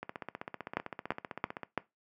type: two click trains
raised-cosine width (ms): 0.5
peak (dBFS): -14 / -23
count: 4 / 26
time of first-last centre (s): 0.77-1.777 / 0.03-1.633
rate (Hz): 2.98 / 15.6
effects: noise-tail reverb RT60 0.2 s tail -20 dB re dry + high-pass 150 Hz 12 dB/octave